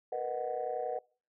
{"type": "chord", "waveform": "sine", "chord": "B major seventh", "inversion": "third", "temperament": "just", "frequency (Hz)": [463, 493.9, 617.4, 740.8], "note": ["A#4", "B4", "D#5", "F#5"], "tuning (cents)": [-12, 0, -14, 2], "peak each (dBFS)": [-40, -36, -38, -36], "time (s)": [0.12, 0.99], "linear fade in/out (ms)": 5, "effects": ["noise-tail reverb RT60 0.4 s tail -25 dB re dry", "tanh soft clip ceiling -24 dBFS"]}